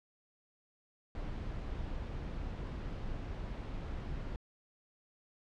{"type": "noise", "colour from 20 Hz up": "brown", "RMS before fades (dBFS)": -40, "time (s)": [1.15, 4.36], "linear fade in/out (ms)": 2, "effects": ["low-pass 4000 Hz 12 dB/octave"]}